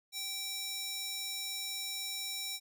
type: tone with high-pass filter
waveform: square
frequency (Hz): 778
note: G5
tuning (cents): -13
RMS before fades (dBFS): -39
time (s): 0.12-2.6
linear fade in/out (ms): 50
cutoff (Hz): 4100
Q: 1.3
effects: none